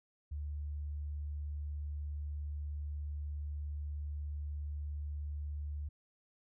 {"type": "tone", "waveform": "sine", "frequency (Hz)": 73.6, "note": "D2", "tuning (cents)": 4, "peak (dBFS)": -37, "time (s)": [0.31, 5.89], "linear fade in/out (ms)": 10, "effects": []}